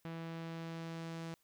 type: tone with low-pass filter sweep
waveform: sawtooth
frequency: 164.81 Hz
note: E3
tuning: in tune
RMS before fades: -44 dBFS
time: 0.05-1.34 s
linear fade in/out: 0 ms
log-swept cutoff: 3100 to 7300 Hz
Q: 0.8
effects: white hiss -75 dBFS RMS until 1.43 s